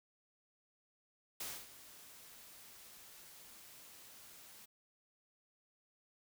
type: noise with ADSR envelope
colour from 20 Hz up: white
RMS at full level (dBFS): -42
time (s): 1.4-4.66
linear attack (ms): 6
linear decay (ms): 250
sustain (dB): -15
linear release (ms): 13
effects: none